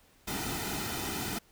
pink noise with comb filter, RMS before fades -35 dBFS, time 0.27-1.39 s, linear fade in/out 10 ms, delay 1.8 ms, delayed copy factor -0.65, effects pink hiss -63 dBFS RMS until 1.51 s

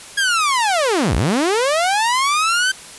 sawtooth linear two-way sweep, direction down then up, 1661.2 to 46.22 to 1561 Hz, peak -11 dBFS, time 0.17-2.72 s, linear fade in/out 10 ms, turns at 1.15 s, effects white hiss -37 dBFS RMS until 2.98 s + resampled to 24000 Hz

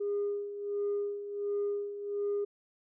sine tone with tremolo, 407.5 Hz, G#4, 33 cents flat, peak -27 dBFS, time 0-2.45 s, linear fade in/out 10 ms, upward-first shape sine, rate 1.4 Hz, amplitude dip 70%, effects tanh soft clip ceiling -26 dBFS

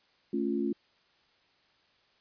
sine chord, A augmented, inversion none, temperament equal, 220 / 277.2 / 349.2 Hz, A3 / C#4 / E#4, 0 / 0 / 0 cents, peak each -32 dBFS, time 0.33-0.73 s, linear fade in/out 5 ms, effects white hiss -67 dBFS RMS until 2.2 s + resampled to 11025 Hz

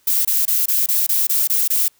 violet noise bursts, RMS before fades -17 dBFS, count 9, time 0.07-1.882 s, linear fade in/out 5 ms, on 180 ms, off 24 ms, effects white hiss -59 dBFS RMS until 1.99 s

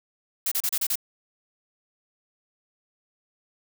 blue noise bursts, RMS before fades -25 dBFS, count 6, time 0.46-0.956 s, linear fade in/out 5 ms, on 56 ms, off 32 ms, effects none

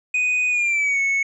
triangle tone with pitch glide, 2489 to 2205 Hz, D#7 to C#7, 0 to -10 cents, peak -16 dBFS, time 0.14-1.23 s, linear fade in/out 5 ms, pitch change -210 cents, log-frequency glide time 0.49-1 s, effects resampled to 22050 Hz

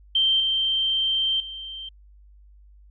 sine tone with level steps, 3136 Hz, G7, in tune, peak -17 / -20 / -33 dBFS, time 0.15-1.89 s, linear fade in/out 5 ms, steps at 0.4 / 1.4 s, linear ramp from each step 2 ms, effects added 50 Hz sine -48 dBFS peak until 2.9 s

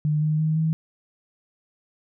sine tone with pitch steps, 151.2 / 153.93 / 156.71 / 159.54 Hz, D#3 / D#3 / D#3 / D#3, -49 / -18 / +13 / +44 cents, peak -19 dBFS, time 0.05-0.73 s, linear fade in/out 0 ms, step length 170 ms, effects none

